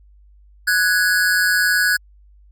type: tone pair together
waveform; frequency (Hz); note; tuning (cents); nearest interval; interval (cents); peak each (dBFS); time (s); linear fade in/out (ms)
square; 1480 / 1661.2; F#6 / G#6; 0 / 0; major second; 200; -18; 0.67-1.97; 10
effects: added 50 Hz sine -46 dBFS peak until 2.51 s + Opus 48 kbps